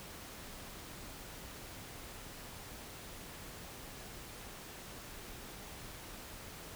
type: silence
effects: pink hiss -49 dBFS RMS until 6.75 s